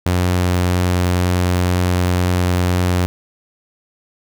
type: tone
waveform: sawtooth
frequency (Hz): 89.8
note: F2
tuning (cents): +49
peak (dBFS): -10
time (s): 0.06-3.06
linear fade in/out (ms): 0
effects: none